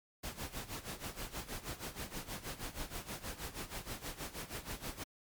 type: noise with tremolo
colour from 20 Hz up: pink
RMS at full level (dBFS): -41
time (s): 0.23-5.04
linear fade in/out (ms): 10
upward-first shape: sine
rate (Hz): 6.3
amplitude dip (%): 80
effects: MP3 96 kbps